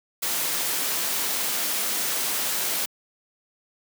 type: noise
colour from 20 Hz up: white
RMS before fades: -26 dBFS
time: 0.22-2.86 s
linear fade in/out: 10 ms
effects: high-pass 200 Hz 12 dB/octave